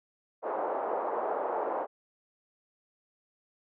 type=band-pass noise; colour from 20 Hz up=pink; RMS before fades=-32 dBFS; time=0.42-1.87 s; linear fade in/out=50 ms; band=450 to 1000 Hz; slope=24 dB/octave; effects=none